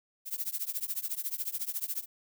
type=noise with tremolo; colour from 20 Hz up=violet; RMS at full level=-31 dBFS; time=0.25-2.06 s; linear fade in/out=50 ms; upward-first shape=triangle; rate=14 Hz; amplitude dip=100%; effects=none